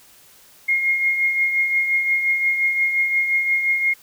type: tone with tremolo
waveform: sine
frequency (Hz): 2142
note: C7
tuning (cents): +40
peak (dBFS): -14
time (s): 0.68-3.94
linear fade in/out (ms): 10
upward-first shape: triangle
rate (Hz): 5.7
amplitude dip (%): 55
effects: white hiss -50 dBFS RMS until 4.02 s